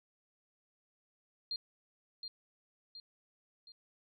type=tone with echo; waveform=sine; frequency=4200 Hz; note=C8; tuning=6 cents sharp; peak=-35 dBFS; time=1.51-1.56 s; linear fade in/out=2 ms; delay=720 ms; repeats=3; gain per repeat=-6 dB; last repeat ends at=3.72 s; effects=none